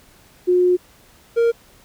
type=tone pair in turn; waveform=sine / triangle; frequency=360 / 465.6 Hz; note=F#4 / A#4; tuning=-47 / -2 cents; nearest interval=major third; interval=445 cents; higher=second; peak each=-12 / -11 dBFS; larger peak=second; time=0.47-0.77 / 1.36-1.52 s; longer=first; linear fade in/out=20 ms; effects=pink hiss -51 dBFS RMS until 1.84 s